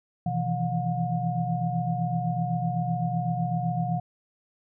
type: tone cluster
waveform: sine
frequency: 127.4 / 162.1 / 170 / 718 Hz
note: C3 / E3 / F3 / F5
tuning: -46 / -29 / -46 / +48 cents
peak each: -30 dBFS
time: 0.26-4 s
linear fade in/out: 5 ms
effects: none